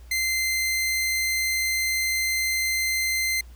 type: tone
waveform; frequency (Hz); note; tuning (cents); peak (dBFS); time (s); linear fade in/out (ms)
sawtooth; 2078; C7; -12; -19; 0.11-3.41; 5
effects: added 60 Hz sine -42 dBFS peak until 3.55 s + pink hiss -57 dBFS RMS until 3.55 s